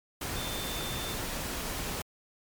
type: tone in noise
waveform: sine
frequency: 3562 Hz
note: A7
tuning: 21 cents sharp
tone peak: -40 dBFS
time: 0.36-1.14 s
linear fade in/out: 5 ms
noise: pink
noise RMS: -35 dBFS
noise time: 0.21-2.02 s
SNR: -8 dB
effects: MP3 96 kbps